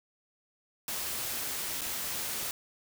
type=noise with dropouts; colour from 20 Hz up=white; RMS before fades=-35 dBFS; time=0.88-2.51 s; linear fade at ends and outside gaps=1 ms; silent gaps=1.81-1.816 s; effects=none